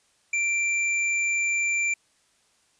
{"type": "tone", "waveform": "square", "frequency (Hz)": 2356, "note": "D7", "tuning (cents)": 5, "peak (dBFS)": -23, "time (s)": [0.33, 1.94], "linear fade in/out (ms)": 5, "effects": ["white hiss -65 dBFS RMS until 2.79 s", "resampled to 22050 Hz"]}